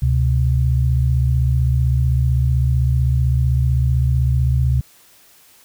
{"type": "tone pair together", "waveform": "sine", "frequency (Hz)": [71.28, 127], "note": ["C#2", "B2"], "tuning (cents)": [49, 49], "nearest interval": "minor seventh", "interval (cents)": 1000, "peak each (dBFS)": -16, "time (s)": [0.02, 4.81], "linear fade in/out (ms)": 5, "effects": ["white hiss -50 dBFS RMS until 5.64 s"]}